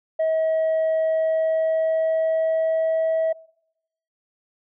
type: tone with pitch glide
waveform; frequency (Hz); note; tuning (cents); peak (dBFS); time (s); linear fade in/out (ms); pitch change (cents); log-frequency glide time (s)
sine; 640 to 645.9; D#5 to E5; +49 to -35; -16; 0.19-3.33; 10; +16; 0.97-3.14
effects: noise-tail reverb RT60 0.8 s tail -25 dB re dry + tanh soft clip ceiling -17 dBFS